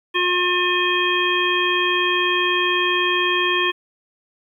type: harmonic tone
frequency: 358 Hz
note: F4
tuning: 43 cents sharp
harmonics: 1 / 3 / 5 / 7 / 9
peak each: -23 / -23 / -23 / -23 / -23 dBFS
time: 0.14-3.72 s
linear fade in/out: 20 ms
effects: 9-bit